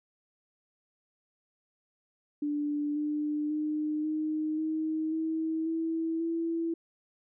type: tone with pitch steps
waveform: sine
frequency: 293.7 / 298.8 / 304.1 / 309.4 / 314.8 / 320.3 / 325.9 / 331.6 Hz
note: D4 / D4 / D#4 / D#4 / D#4 / E4 / E4 / E4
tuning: 0 / +30 / -40 / -10 / +20 / -50 / -20 / +10 cents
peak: -28 dBFS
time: 2.42-6.74 s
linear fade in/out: 5 ms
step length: 540 ms
effects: none